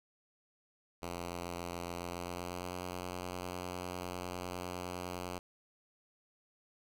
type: tone with pitch glide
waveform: 5% pulse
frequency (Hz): 87.1 to 89.91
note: F2 to F#2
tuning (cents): -4 to -49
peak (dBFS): -28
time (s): 1.02-5.39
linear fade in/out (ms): 5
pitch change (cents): +55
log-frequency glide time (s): 1.98-2.78
effects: none